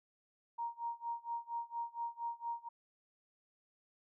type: tone with tremolo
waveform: sine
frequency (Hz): 936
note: A#5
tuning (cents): +7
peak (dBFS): -35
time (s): 0.58-2.69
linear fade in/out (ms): 10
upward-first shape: sine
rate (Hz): 4.3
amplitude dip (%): 95
effects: none